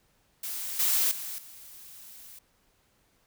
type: noise with level steps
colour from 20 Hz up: blue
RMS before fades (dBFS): -35 / -25 / -37 / -48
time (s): 0.43-2.39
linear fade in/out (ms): 5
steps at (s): 0.79 / 1.11 / 1.38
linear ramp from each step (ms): 5
effects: pink hiss -68 dBFS RMS until 3.26 s